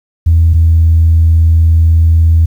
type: tone pair in turn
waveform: sine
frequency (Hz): 82.41 / 81.79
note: E2 / E2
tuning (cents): 0 / -13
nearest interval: unison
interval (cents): 13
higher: first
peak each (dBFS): -3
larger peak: neither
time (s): 0.26-0.54 / 0.54-2.46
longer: second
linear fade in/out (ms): 10
effects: tanh soft clip ceiling 0 dBFS + 7-bit